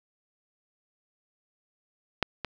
clicks, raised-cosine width 0.3 ms, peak -7 / -16 dBFS, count 2, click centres 2.227 / 2.447 s, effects none

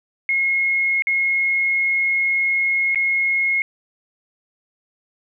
sine tone with dropouts, 2161 Hz, C#7, 45 cents flat, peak -16 dBFS, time 0.29-3.62 s, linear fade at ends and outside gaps 1 ms, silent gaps 1.022-1.07 / 2.947-2.957 s, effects none

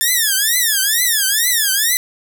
5% pulse tone with vibrato, 1760 Hz, A6, in tune, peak -3 dBFS, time 0.01-1.97 s, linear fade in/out 0 ms, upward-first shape triangle, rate 2.2 Hz, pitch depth 260 cents each way, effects none

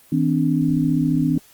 sine tone cluster, 159.8 / 255.5 / 290.6 Hz, D#3 / C4 / D4, +47 / -41 / -18 cents, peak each -20 / -20 / -21 dBFS, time 0.12-1.38 s, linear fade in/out 5 ms, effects white hiss -51 dBFS RMS until 1.53 s + Opus 32 kbps

